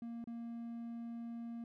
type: tone with dropouts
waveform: triangle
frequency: 233.1 Hz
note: A#3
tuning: in tune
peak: -40 dBFS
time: 0.02-1.64 s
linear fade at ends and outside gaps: 2 ms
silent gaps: 0.242-0.273 s
effects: none